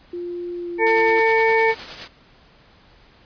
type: tone with pitch glide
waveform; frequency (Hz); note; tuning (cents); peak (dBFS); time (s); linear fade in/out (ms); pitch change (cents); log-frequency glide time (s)
sine; 350 to 342.4; F4 to F4; +4 to -34; -26; 0.13-1.2; 5; -38; 0.57-0.87
type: harmonic tone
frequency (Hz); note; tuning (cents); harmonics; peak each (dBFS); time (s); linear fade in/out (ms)
448.6; A4; +34; 1 / 2 / 4 / 5; -17 / -20 / -23 / -21; 0.78-1.75; 50
type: noise with tremolo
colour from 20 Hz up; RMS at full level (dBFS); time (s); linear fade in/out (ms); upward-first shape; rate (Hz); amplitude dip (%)
white; -30; 0.86-2.08; 10; sine; 9.7; 50
effects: pink hiss -52 dBFS RMS until 3.25 s + resampled to 11025 Hz